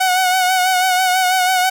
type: tone with vibrato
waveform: sawtooth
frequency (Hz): 740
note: F#5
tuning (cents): 0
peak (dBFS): -9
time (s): 0-1.7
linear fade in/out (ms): 10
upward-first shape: sine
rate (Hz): 6.1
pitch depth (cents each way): 37
effects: none